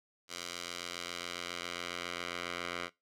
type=tone with band-pass filter sweep; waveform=10% pulse; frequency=87.31 Hz; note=F2; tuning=in tune; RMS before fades=-41 dBFS; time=0.28-2.9 s; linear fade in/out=50 ms; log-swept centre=4900 to 2100 Hz; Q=0.85; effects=noise-tail reverb RT60 0.2 s tail -20 dB re dry